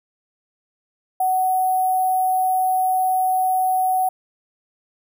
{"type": "tone with sample-and-hold", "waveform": "sine", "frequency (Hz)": 747, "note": "F#5", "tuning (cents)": 16, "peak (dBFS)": -16, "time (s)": [1.2, 4.09], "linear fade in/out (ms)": 5, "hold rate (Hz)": 11025, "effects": []}